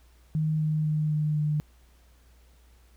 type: tone with pitch steps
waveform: sine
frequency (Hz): 155.56 / 154.31 / 153.06 / 151.83 / 150.61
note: D#3 / D#3 / D#3 / D#3 / D3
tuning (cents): 0 / -14 / -28 / -42 / +44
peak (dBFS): -23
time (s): 0.35-1.6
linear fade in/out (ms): 0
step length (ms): 250
effects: added 60 Hz sine -55 dBFS peak until 2.96 s + pink hiss -64 dBFS RMS until 2.96 s